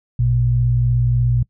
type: tone pair together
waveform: sine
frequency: 56.63 / 120 Hz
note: A#1 / B2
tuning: -49 / -49 cents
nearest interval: octave + minor second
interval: 1300 cents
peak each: -21 / -14 dBFS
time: 0.19-1.43 s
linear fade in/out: 5 ms
effects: noise-tail reverb RT60 0.1 s tail -23 dB re dry